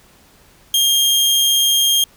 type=tone; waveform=sawtooth; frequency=3219 Hz; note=G7; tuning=45 cents sharp; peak=-9 dBFS; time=0.74-2.04 s; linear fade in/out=2 ms; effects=pink hiss -50 dBFS RMS until 2.16 s